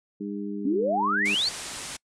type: harmonic tone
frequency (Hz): 101.5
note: G#2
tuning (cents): -39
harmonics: 2 / 3 / 4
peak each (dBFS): -32 / -34 / -38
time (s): 0.2-1.35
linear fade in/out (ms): 10
type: exponential sweep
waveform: sine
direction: up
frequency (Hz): 257.2 to 4699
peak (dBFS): -22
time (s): 0.65-1.49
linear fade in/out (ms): 5
type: low-pass noise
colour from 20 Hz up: white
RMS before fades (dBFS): -37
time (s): 1.25-1.97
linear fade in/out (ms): 10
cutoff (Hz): 9700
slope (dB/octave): 48
effects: noise-tail reverb RT60 0.1 s tail -26 dB re dry